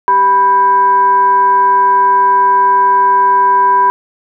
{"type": "tone with frequency modulation", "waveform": "sine", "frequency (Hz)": 987.8, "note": "B5", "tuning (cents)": 0, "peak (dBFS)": -6, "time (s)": [0.08, 3.9], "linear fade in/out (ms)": 0, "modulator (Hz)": 597, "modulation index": 0.36, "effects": []}